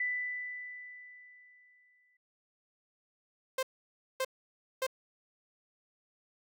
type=tone with exponential decay; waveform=sine; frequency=1988 Hz; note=B6; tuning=11 cents sharp; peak=-29 dBFS; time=0-2.17 s; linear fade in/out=5 ms; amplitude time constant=470 ms
type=tone bursts; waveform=sawtooth; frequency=523.3 Hz; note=C5; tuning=in tune; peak=-26 dBFS; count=3; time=3.58-4.867 s; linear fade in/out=5 ms; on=49 ms; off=570 ms
effects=none